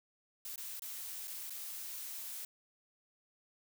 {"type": "noise with dropouts", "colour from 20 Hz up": "blue", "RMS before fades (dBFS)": -44, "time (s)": [0.45, 2.45], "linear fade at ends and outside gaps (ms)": 2, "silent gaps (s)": [[0.559, 0.578], [0.796, 0.82], [1.274, 1.278], [1.497, 1.504]], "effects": []}